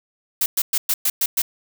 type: noise bursts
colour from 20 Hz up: blue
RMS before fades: -19 dBFS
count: 7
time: 0.41-1.42 s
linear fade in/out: 5 ms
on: 50 ms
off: 110 ms
effects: none